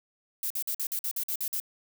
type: noise bursts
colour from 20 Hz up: violet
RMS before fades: -31 dBFS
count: 10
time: 0.43-1.601 s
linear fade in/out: 2 ms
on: 73 ms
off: 49 ms
effects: none